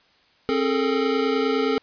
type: tone cluster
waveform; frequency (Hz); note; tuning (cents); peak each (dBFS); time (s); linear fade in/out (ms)
square; 266.8 / 422.5 / 452.2; C4 / G#4 / A4; +34 / +30 / +47; -25; 0.49-1.78; 0
effects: white hiss -59 dBFS RMS until 1.82 s + resampled to 11025 Hz